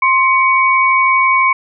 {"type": "tone pair together", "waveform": "sine", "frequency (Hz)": [1052, 2247], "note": ["C6", "C#7"], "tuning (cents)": [9, 23], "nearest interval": "octave + minor second", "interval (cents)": 1314, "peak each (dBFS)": [-11, -12], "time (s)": [0.02, 1.53], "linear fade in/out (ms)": 5, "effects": []}